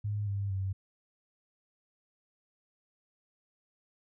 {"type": "tone with pitch steps", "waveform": "sine", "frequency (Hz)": [103.83, 99.83, 95.99], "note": ["G#2", "G2", "G2"], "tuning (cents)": [0, 32, -36], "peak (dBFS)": -30, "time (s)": [0.04, 0.73], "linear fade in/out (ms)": 10, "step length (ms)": 230, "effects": []}